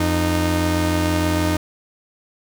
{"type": "tone pair together", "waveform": "sawtooth", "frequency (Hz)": [86.47, 307.6], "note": ["F2", "D#4"], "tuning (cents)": [-17, -20], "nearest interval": "octave + minor seventh", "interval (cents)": 2197, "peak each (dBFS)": -16, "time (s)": [0, 1.57], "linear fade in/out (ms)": 5, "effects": []}